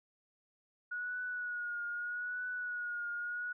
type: tone with vibrato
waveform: sine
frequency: 1454 Hz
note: F#6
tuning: 31 cents flat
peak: -36 dBFS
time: 0.91-3.53 s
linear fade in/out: 10 ms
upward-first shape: triangle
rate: 0.8 Hz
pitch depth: 43 cents each way
effects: none